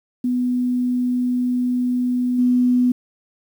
sine tone with level steps, 248.2 Hz, B3, 9 cents sharp, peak -17 / -13 dBFS, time 0.24-2.92 s, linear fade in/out 5 ms, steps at 2.38 s, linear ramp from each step 10 ms, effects 8-bit

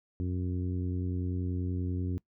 harmonic tone, 90.3 Hz, F#2, 42 cents flat, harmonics 1 / 2 / 3 / 4 / 5, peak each -31 / -38 / -37 / -43 / -50 dBFS, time 0.2-2.18 s, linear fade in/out 0 ms, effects noise-tail reverb RT60 0.1 s tail -21 dB re dry

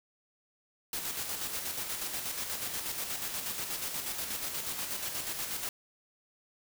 white noise with tremolo, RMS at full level -35 dBFS, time 0.93-5.69 s, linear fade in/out 2 ms, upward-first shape square, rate 8.3 Hz, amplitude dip 40%, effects none

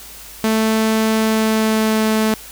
sawtooth tone with pitch glide, 220.3 to 218.3 Hz, A3 to A3, +2 to -13 cents, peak -10 dBFS, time 0.44-2.34 s, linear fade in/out 0 ms, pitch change -15 cents, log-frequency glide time 1.17-2.03 s, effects added 50 Hz sine -45 dBFS peak until 2.51 s + white hiss -37 dBFS RMS until 2.51 s

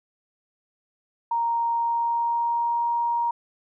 sine tone with pitch glide, 932.3 to 941.5 Hz, A#5 to A#5, 0 to +17 cents, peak -21 dBFS, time 1.31-3.31 s, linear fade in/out 5 ms, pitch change +17 cents, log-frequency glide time 1.75-2.86 s, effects none

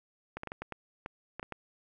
clicks, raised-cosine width 0.5 ms, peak -23 dBFS, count 10, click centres 0.37 / 0.434 / 0.473 / 0.519 / 0.62 / 0.723 / 1.061 / 1.396 / 1.429 / 1.523 s, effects none

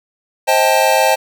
square chord, A half-diminished seventh, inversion first, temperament just, 528 / 633.6 / 792 / 880 Hz, C5 / Eb5 / G5 / A5, +16 / +31 / +18 / 0 cents, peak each -17 dBFS, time 0.47-1.16 s, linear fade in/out 20 ms, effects none

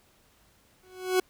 40% pulse tone with exponential growth, 370 Hz, F#4, in tune, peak -18 dBFS, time 0.83-1.2 s, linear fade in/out 5 ms, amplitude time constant 79 ms, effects pink hiss -63 dBFS RMS until 1.29 s

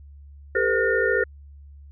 sine tone cluster, 398.2 / 452.9 / 506 / 1435 / 1818 Hz, G4 / A#4 / B4 / F6 / A#6, +27 / -50 / +42 / +47 / -44 cents, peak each -25 dBFS, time 0.55-1.24 s, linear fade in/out 5 ms, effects added 71 Hz sine -42 dBFS peak until 1.91 s

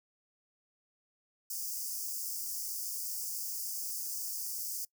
white high-pass noise, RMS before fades -38 dBFS, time 1.5-4.85 s, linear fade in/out 5 ms, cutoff 4800 Hz, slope 96 dB/octave, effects noise-tail reverb RT60 0.1 s tail -23 dB re dry

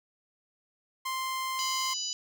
sawtooth tone, 1046.5 Hz, C6, in tune, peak -27 dBFS, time 1.05-1.94 s, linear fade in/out 10 ms
harmonic tone, 990 Hz, B5, 4 cents sharp, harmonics 3 / 4 / 5 / 6 / 7, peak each -39 / -41 / -35 / -39 / -38 dBFS, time 1.59-2.13 s, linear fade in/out 0 ms
effects none

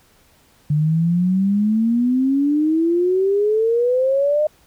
sine exponential sweep, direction up, 146.9 to 615 Hz, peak -14 dBFS, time 0.7-4.47 s, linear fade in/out 5 ms, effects pink hiss -55 dBFS RMS until 4.66 s

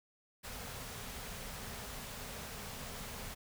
pink band-stop noise, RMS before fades -45 dBFS, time 0.43-3.35 s, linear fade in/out 20 ms, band 270 to 380 Hz, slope 96 dB/octave, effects none

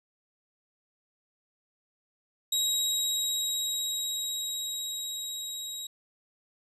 25% pulse tone with level ramp, 3821 Hz, A#7, 42 cents sharp, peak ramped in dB -21 to -32 dBFS, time 2.52-5.87 s, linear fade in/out 5 ms, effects resampled to 32000 Hz

